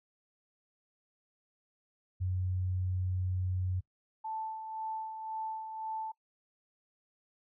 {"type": "tone", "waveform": "sine", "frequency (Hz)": 92, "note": "F#2", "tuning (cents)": -9, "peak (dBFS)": -30, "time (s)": [2.2, 3.81], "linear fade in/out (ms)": 20}
{"type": "tone with tremolo", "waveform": "sine", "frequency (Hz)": 880, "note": "A5", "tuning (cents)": 0, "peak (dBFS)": -34, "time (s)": [4.24, 6.12], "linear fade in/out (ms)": 10, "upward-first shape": "sine", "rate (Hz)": 1.9, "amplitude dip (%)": 50}
{"effects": ["noise-tail reverb RT60 0.1 s tail -21 dB re dry"]}